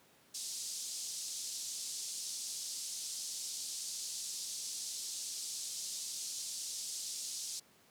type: band-pass noise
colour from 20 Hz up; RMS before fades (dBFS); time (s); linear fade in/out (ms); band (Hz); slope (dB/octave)
pink; -42; 0.34-7.6; 10; 4600 to 9200; 24
effects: pink hiss -65 dBFS RMS until 7.9 s + high-pass 150 Hz 12 dB/octave